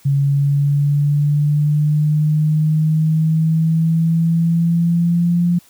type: exponential sweep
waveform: sine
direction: up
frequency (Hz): 139.3 to 174.61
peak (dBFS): -12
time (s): 0.05-5.59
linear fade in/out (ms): 10
effects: white hiss -50 dBFS RMS until 5.69 s